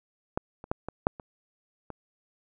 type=clicks; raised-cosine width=1 ms; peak=-13 / -28 / -13 / -20 / -7 / -27 / -24 dBFS; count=7; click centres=0.375 / 0.641 / 0.715 / 0.886 / 1.069 / 1.198 / 1.903 s; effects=none